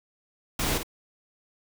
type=noise with echo; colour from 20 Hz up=pink; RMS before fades=-27 dBFS; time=0.59-0.78 s; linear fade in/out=5 ms; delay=52 ms; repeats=1; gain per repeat=-7 dB; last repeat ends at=0.832 s; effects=none